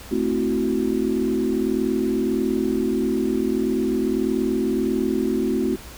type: chord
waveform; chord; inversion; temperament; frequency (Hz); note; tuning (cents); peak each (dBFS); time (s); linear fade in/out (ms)
sine; F# half-diminished seventh; first; equal; 220 / 261.6 / 329.6 / 370; A3 / C4 / E4 / F#4; 0 / 0 / 0 / 0; -25 / -24 / -26 / -24; 0.11-5.76; 10
effects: added 60 Hz sine -41 dBFS peak until 5.97 s + pink hiss -41 dBFS RMS until 5.97 s